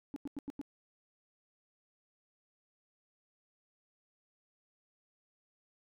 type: tone bursts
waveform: sine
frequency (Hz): 283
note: C#4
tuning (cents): +36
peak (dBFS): -35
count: 5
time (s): 0.14-0.614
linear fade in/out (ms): 0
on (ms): 22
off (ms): 91
effects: tanh soft clip ceiling -35 dBFS